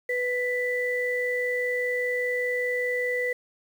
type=tone pair together; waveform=sine; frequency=495 / 1980 Hz; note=B4 / B6; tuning=+4 / +4 cents; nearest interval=2 octaves; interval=2400 cents; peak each=-27 dBFS; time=0.09-3.33 s; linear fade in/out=5 ms; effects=8-bit